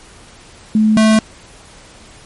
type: tone pair in turn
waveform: sine / square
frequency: 216.3 / 218.4 Hz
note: A3 / A3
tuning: -29 / -13 cents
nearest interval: unison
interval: 16 cents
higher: second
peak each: -8 dBFS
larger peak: neither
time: 0.75-0.97 / 0.97-1.19 s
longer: neither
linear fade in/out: 2 ms
effects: pink hiss -41 dBFS RMS until 2.25 s + MP3 48 kbps